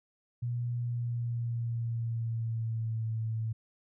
sine tone with pitch glide, 120.4 to 111.69 Hz, B2 to A2, -44 to +26 cents, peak -30 dBFS, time 0.42-3.53 s, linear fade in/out 10 ms, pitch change -130 cents, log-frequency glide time 0.79-3.07 s, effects none

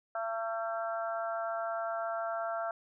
harmonic tone, 225.6 Hz, A3, 44 cents sharp, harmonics 3 / 4 / 5 / 6 / 7, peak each -34 / -44 / -46 / -38 / -46 dBFS, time 0.15-2.71 s, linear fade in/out 2 ms, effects none

